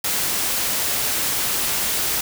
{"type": "noise", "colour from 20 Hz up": "white", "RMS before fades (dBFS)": -22, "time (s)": [0.04, 2.21], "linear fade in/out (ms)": 5, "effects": []}